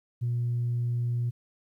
sine tone, 120 Hz, B2, 49 cents flat, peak -24 dBFS, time 0.21-1.31 s, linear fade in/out 20 ms, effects tanh soft clip ceiling -22 dBFS + 11-bit

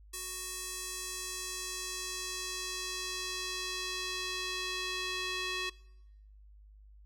square tone with band-pass filter sweep, 370 Hz, F#4, in tune, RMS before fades -38 dBFS, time 0.13-5.7 s, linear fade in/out 10 ms, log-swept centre 9200 to 3300 Hz, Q 1.2, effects noise-tail reverb RT60 0.9 s tail -22 dB re dry + added 51 Hz sine -53 dBFS peak until 7.05 s

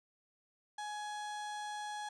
35% pulse tone, 838 Hz, G#5, 15 cents sharp, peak -38 dBFS, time 0.78-2.09 s, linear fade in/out 5 ms, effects resampled to 22050 Hz

